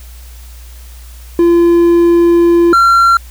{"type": "tone pair in turn", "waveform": "triangle", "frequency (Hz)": [342.3, 1369.2], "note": ["F4", "F6"], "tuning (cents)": [-35, -35], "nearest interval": "2 octaves", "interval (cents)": 2400, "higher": "second", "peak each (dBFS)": -3, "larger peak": "neither", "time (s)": [[1.39, 2.73], [2.73, 3.17]], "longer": "first", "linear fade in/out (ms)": 2, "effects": ["added 60 Hz sine -30 dBFS peak until 3.3 s", "white hiss -41 dBFS RMS until 3.3 s"]}